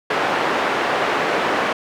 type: band-pass noise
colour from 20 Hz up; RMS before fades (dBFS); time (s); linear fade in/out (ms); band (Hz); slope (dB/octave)
pink; -20; 0.1-1.73; 5; 430 to 2000; 12
effects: none